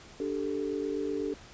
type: chord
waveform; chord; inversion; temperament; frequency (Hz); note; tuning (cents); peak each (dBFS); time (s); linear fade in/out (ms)
sine; D suspended fourth; none; equal; 293.7 / 392 / 440; D4 / G4 / A4; 0 / 0 / 0; -34; 0.2-1.34; 2
effects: pink hiss -51 dBFS RMS until 1.53 s + resampled to 16000 Hz